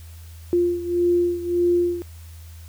sine beating tone pair, 349.2 / 350.9 Hz, F4 / F4, 0 / +8 cents, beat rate 1.7 Hz, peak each -19 / -23 dBFS, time 0.53-2.02 s, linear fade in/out 0 ms, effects added 82 Hz sine -38 dBFS peak until 2.68 s + white hiss -51 dBFS RMS until 2.68 s

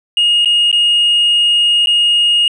triangle tone with dropouts, 2860 Hz, F7, 41 cents sharp, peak -6 dBFS, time 0.17-2.48 s, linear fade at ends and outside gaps 2 ms, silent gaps 0.448-0.457 / 0.715-0.727 / 1.86-1.871 s, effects tanh soft clip ceiling -4 dBFS + resampled to 24000 Hz

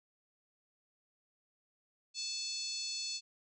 harmonic tone, 874 Hz, A5, 12 cents flat, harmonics 3 / 4 / 5 / 6 / 7 / 8 / 9, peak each -48 / -48 / -39 / -47 / -46 / -47 / -51 dBFS, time 2.14-3.21 s, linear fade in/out 50 ms, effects none

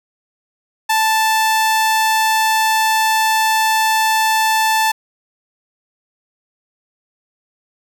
sawtooth tone, 880 Hz, A5, in tune, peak -9 dBFS, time 0.89-4.92 s, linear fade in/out 10 ms, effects none

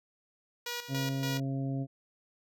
5% pulse tone with tremolo, 481.2 Hz, B4, 45 cents flat, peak -23 dBFS, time 0.66-1.4 s, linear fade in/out 5 ms, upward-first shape square, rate 3.5 Hz, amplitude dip 65%
harmonic tone, 135.5 Hz, C#3, 39 cents flat, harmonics 1 / 2 / 3 / 4 / 5, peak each -32 / -35 / -48 / -47 / -46 dBFS, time 0.88-1.87 s, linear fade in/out 50 ms
effects none

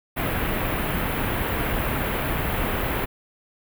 pink band-stop noise, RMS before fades -25 dBFS, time 0.16-3.06 s, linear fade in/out 20 ms, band 2800 to 13000 Hz, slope 24 dB/octave, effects none

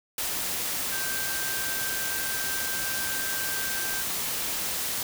sine tone in noise, 1568 Hz, G6, in tune, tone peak -34 dBFS, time 0.92-4.02 s, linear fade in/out 2 ms, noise white, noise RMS -30 dBFS, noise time 0.18-5.03 s, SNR -7 dB, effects none

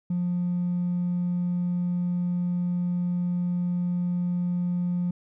sine tone with hard clipping, 176.9 Hz, F3, 23 cents sharp, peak -24 dBFS, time 0.1-5.11 s, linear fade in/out 5 ms, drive 1 dB, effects none

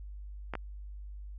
clicks, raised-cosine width 0.5 ms, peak -20 dBFS, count 2, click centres 0.537 / 0.553 s, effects added 50 Hz sine -41 dBFS peak until 1.38 s

